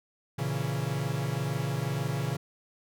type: chord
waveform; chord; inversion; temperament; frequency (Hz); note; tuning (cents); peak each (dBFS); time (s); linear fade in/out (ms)
45% pulse; A# diminished; none; equal; 116.54 / 138.59 / 164.81; A#2 / C#3 / E3; 0 / 0 / 0; -34 / -31 / -35; 0.38-2.37; 10
effects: none